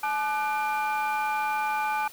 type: tone cluster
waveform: sine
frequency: 859 / 1198 / 1499 / 2384 Hz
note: A5 / D6 / F#6 / D7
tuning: -42 / +34 / +22 / +25 cents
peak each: -25 / -32 / -32 / -33 dBFS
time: 0.03-2.08 s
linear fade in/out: 5 ms
effects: tanh soft clip ceiling -20 dBFS + white hiss -48 dBFS RMS until 2.12 s